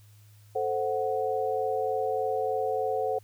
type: chord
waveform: sine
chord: F# diminished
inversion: first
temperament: equal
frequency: 440 / 523.3 / 740 Hz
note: A4 / C5 / F#5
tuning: 0 / 0 / 0 cents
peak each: -30 dBFS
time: 0.55-3.19 s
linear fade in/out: 10 ms
effects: added 104 Hz sine -52 dBFS peak until 3.23 s + white hiss -63 dBFS RMS until 3.23 s